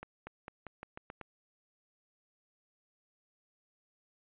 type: accelerating click train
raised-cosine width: 0.5 ms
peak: -28 dBFS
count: 8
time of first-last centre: 0.03-1.213 s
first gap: 240 ms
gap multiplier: 0.88
effects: resampled to 8000 Hz